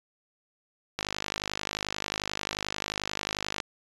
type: click train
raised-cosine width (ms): 0.2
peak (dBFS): -12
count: 135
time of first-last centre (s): 0.99-3.602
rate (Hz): 51.3
effects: resampled to 24000 Hz